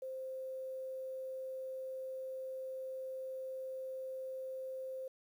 sine tone, 523.3 Hz, C5, in tune, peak -40 dBFS, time 0.02-5.08 s, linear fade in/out 5 ms, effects 11-bit

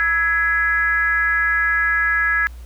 sine tone with frequency modulation, 1670 Hz, G#6, 9 cents sharp, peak -15 dBFS, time 0-2.47 s, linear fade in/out 0 ms, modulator 359 Hz, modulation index 0.71, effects added 60 Hz sine -33 dBFS peak until 2.65 s + pink hiss -51 dBFS RMS until 2.65 s

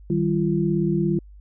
sine tone cluster, 155.3 / 192.7 / 342 Hz, D#3 / G3 / F4, -3 / -29 / -36 cents, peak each -23 dBFS, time 0.1-1.19 s, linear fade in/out 2 ms, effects added 50 Hz sine -42 dBFS peak until 1.4 s

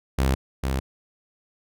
sawtooth tone pair in turn, 66.4 / 66.4 Hz, C2 / C2, +26 / +26 cents, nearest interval unison, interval 0 cents, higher neither, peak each -15 / -19 dBFS, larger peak first, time 0.18-0.35 / 0.63-0.8 s, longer neither, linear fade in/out 10 ms, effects none

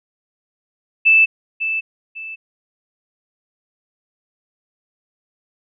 sine tone with echo, 2637 Hz, E7, in tune, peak -8 dBFS, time 1.05-1.26 s, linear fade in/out 20 ms, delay 550 ms, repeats 2, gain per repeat -10 dB, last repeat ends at 2.36 s, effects none

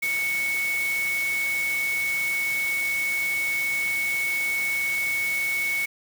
sine tone in noise, 2217 Hz, C#7, in tune, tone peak -23 dBFS, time 0.02-5.86 s, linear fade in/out 10 ms, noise white, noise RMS -35 dBFS, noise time 0.02-5.86 s, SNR +9 dB, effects none

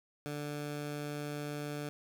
15% pulse tone, 147 Hz, D3, 2 cents sharp, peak -31 dBFS, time 0.26-1.89 s, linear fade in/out 0 ms, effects none

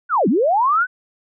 sine linear two-way sweep, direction down then up, 1537 to 174.61 to 1537 Hz, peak -13 dBFS, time 0.09-0.87 s, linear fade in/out 50 ms, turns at 0.28 s, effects none

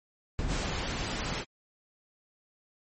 brown noise with exponential decay, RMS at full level -27 dBFS, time 0.39-1.31 s, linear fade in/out 0 ms, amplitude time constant 200 ms
pink noise, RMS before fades -33 dBFS, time 0.47-1.45 s, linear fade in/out 50 ms
effects low-pass 9000 Hz 12 dB/octave + MP3 32 kbps

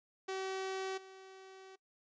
sawtooth tone with level steps, 381.4 Hz, G4, 47 cents flat, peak -33 / -48 dBFS, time 0.28-1.76 s, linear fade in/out 10 ms, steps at 0.97 s, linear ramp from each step 10 ms, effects noise-tail reverb RT60 0.1 s tail -20 dB re dry + resampled to 16000 Hz

